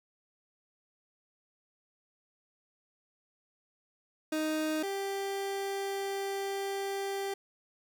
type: tone pair in turn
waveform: 30% pulse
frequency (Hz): 311.1 / 393.8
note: D#4 / G4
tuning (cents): 0 / +8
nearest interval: major third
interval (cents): 408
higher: second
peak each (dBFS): -27 / -30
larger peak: first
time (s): 4.32-4.83 / 4.83-7.34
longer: second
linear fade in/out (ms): 5
effects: none